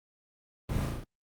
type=noise with echo; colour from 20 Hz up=brown; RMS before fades=-31 dBFS; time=0.69-0.86 s; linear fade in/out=5 ms; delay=36 ms; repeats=5; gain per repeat=-2 dB; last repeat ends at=1.04 s; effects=Opus 24 kbps